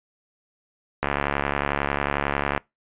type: click train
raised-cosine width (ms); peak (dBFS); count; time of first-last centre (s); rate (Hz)
0.5; -7; 111; 1.03-2.577; 71.1
effects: noise-tail reverb RT60 0.2 s tail -24 dB re dry + resampled to 8000 Hz